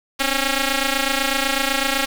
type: ring-modulated tone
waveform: 5% pulse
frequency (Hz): 273.5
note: C#4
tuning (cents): -23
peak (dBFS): -4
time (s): 0.19-2.06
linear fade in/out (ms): 10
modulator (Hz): 1080
effects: none